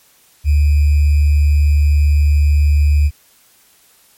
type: tone with sample-and-hold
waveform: sine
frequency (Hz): 73.5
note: D2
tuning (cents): +2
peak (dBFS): -8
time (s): 0.44-3.11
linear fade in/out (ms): 50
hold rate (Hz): 2450
effects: white hiss -51 dBFS RMS until 4.17 s + MP3 64 kbps